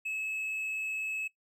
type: tone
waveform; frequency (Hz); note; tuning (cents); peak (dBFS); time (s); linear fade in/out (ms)
triangle; 2588; E7; -32; -31; 0.05-1.28; 10
effects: noise-tail reverb RT60 0.1 s tail -18 dB re dry